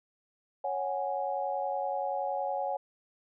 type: chord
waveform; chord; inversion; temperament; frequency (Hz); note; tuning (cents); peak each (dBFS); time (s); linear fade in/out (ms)
sine; C# suspended fourth; none; equal; 554.4 / 740 / 830.6; C#5 / F#5 / G#5; 0 / 0 / 0; -34; 0.64-2.77; 5
effects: none